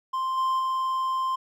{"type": "tone with level steps", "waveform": "triangle", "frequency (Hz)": 1046.5, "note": "C6", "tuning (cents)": 0, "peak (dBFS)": [-23, -20, -22], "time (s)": [0.13, 1.36], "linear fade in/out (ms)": 10, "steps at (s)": [0.37, 0.59], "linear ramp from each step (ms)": 10, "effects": []}